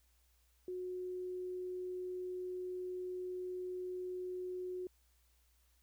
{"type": "tone", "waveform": "sine", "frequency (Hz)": 364.9, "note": "F#4", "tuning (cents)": -24, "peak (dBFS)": -39, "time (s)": [0.68, 4.87], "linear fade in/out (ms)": 2, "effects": ["added 60 Hz sine -70 dBFS peak until 5.82 s", "white hiss -75 dBFS RMS until 5.82 s"]}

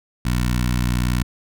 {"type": "tone with notch filter", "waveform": "15% pulse", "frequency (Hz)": 61.1, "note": "B1", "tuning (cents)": -18, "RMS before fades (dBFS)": -20, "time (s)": [0.25, 1.23], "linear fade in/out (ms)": 5, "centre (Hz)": 550, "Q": 0.68, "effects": []}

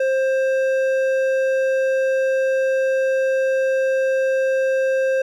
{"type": "tone with hard clipping", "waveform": "triangle", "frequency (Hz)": 529, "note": "C5", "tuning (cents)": 19, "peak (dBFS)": -18, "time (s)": [0, 5.22], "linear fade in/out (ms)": 5, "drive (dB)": 12, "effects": []}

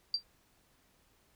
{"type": "tone with exponential decay", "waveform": "sine", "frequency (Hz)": 4699, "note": "D8", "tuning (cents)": 0, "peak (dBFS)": -24, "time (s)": [0.14, 0.23], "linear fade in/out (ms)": 2, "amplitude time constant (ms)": 18, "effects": ["pink hiss -69 dBFS RMS until 1.35 s"]}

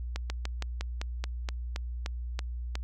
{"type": "slowing click train", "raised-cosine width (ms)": 0.2, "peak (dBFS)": -17, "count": 12, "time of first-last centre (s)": [0.16, 2.754], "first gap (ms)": 140, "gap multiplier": 1.1, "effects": ["added 60 Hz sine -33 dBFS peak until 2.83 s"]}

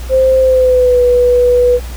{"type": "tone with pitch glide", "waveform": "sine", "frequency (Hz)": [523.3, 491.1], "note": ["C5", "B4"], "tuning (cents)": [0, -10], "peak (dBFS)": -6, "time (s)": [0.09, 1.8], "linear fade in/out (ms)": 50, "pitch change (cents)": -110, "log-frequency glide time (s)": [0.4, 1.02], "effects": ["added 60 Hz sine -21 dBFS peak until 1.96 s", "pink hiss -33 dBFS RMS until 1.96 s"]}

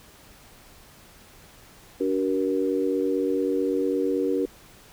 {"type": "tone cluster", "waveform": "sine", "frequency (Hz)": [287.9, 376.9, 472.8], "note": ["D4", "F#4", "A#4"], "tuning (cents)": [-34, 32, 24], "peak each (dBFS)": -26, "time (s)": [2, 4.46], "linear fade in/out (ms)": 10, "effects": ["pink hiss -51 dBFS RMS until 4.92 s"]}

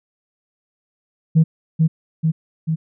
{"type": "tone with echo", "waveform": "sine", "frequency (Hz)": 160, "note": "D#3", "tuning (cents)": 49, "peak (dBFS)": -7, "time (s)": [1.35, 1.44], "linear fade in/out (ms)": 20, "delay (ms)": 440, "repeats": 3, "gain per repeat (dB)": -3, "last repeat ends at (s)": 2.76, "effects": ["tanh soft clip ceiling -6 dBFS"]}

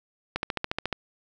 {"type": "click train", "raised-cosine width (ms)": 0.3, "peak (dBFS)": -11, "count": 9, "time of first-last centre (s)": [0.36, 0.927], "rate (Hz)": 14.1, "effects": []}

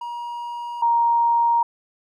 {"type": "tone pair in turn", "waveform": ["triangle", "sine"], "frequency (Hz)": [952, 936.7], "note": ["A#5", "A#5"], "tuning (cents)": [36, 8], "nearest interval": "unison", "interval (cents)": 28, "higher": "first", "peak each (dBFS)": [-26, -15], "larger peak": "second", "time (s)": [[0.01, 0.82], [0.82, 1.63]], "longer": "neither", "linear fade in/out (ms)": 5, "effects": []}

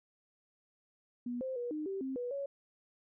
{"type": "tone with pitch steps", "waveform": "sine", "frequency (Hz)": [243.2, 522, 482.9, 305.6, 388.4, 265.1, 489.3, 558], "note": ["B3", "C5", "B4", "D#4", "G4", "C4", "B4", "C#5"], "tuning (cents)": [-26, -4, -39, -31, -16, 23, -16, 11], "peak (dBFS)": -35, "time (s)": [1.26, 2.46], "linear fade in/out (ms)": 5, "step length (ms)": 150, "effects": []}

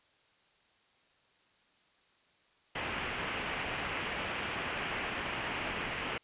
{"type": "low-pass noise", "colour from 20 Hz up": "white", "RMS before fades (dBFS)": -37, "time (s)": [2.75, 6.18], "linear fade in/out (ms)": 5, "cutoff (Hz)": 3000, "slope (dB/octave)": 48, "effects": ["white hiss -68 dBFS RMS until 6.23 s", "resampled to 8000 Hz"]}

